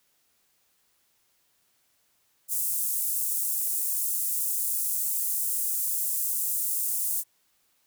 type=high-pass noise; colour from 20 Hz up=pink; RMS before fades=-28 dBFS; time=2.48-7.24 s; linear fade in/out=50 ms; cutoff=8800 Hz; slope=24 dB/octave; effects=white hiss -69 dBFS RMS until 7.86 s